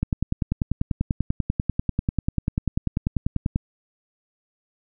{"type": "click train", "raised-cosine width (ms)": 5, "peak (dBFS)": -9, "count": 37, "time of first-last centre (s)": [0.03, 3.559], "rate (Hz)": 10.2, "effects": []}